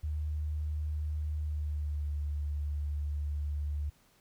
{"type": "tone with pitch glide", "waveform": "sine", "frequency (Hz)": [75.9, 73.44], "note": ["D#2", "D2"], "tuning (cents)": [-42, 1], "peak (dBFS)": -31, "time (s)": [0.03, 3.9], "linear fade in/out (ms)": 10, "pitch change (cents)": -57, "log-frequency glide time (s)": [1.4, 2.1], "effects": ["pink hiss -66 dBFS RMS until 4.2 s"]}